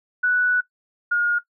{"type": "tone pair in turn", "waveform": "sine", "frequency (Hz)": [1479, 1428.6], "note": ["F#6", "F6"], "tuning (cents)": [-1, 39], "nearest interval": "minor second", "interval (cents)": 60, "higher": "first", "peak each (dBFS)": -16, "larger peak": "neither", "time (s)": [[0.23, 0.61], [1.11, 1.39]], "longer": "first", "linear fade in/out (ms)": 10, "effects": ["noise-tail reverb RT60 0.1 s tail -18 dB re dry"]}